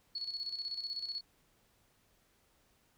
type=tone with tremolo; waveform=sine; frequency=4385 Hz; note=C#8; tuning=20 cents flat; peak=-35 dBFS; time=0.15-1.21 s; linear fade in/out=5 ms; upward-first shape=square; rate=16 Hz; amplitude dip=60%; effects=pink hiss -71 dBFS RMS until 2.97 s